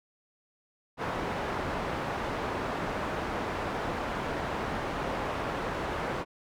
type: low-pass noise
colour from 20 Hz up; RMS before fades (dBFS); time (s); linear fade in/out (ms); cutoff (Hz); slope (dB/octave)
white; -33; 0.97-6.25; 50; 1100; 12
effects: none